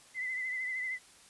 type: tone with vibrato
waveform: sine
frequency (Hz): 2028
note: B6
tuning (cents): +45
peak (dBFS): -33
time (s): 0.14-0.99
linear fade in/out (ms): 50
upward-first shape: triangle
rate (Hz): 13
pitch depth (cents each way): 53
effects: white hiss -58 dBFS RMS until 1.29 s + resampled to 24000 Hz